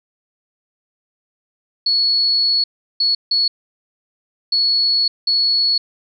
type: tone bursts at uneven times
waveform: sine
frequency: 4384 Hz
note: C#8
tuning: 20 cents flat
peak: -13 dBFS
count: 5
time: 1.86-2.64 / 3-3.15 / 3.31-3.48 / 4.52-5.08 / 5.27-5.78 s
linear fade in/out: 5 ms
effects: none